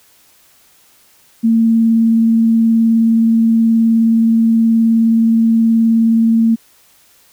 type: tone with vibrato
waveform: sine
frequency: 226.9 Hz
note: A#3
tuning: 47 cents flat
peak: -8 dBFS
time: 1.43-6.56 s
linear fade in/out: 20 ms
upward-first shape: sine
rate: 19 Hz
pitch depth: 11 cents each way
effects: white hiss -50 dBFS RMS until 7.32 s